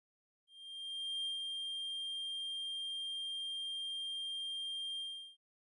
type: tone with ADSR envelope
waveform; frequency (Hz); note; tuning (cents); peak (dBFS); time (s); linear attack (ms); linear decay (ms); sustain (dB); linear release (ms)
triangle; 3194; G7; +32; -34; 0.47-5.37; 780; 130; -3; 380
effects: resampled to 24000 Hz